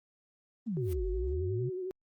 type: exponential two-way sweep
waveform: sine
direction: down then up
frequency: 246.9 to 45.91 to 139.1 Hz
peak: -31 dBFS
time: 0.66-1.7 s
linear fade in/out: 20 ms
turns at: 1.06 s
type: tone with vibrato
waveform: sine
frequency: 370 Hz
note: F#4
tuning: in tune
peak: -34 dBFS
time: 0.77-1.91 s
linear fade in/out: 0 ms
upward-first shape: sine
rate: 11 Hz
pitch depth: 44 cents each way
type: noise with exponential growth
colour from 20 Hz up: white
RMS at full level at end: -45 dBFS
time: 0.79-0.93 s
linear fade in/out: 0 ms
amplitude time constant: 30 ms
effects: Opus 32 kbps